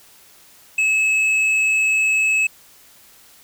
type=tone with hard clipping; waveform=sine; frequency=2588 Hz; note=E7; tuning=32 cents flat; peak=-16 dBFS; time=0.78-2.47 s; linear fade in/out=5 ms; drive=5 dB; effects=white hiss -49 dBFS RMS until 3.43 s